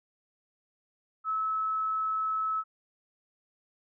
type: tone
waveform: sine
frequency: 1298 Hz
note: E6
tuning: 27 cents flat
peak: -27 dBFS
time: 1.24-2.64 s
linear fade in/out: 50 ms
effects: none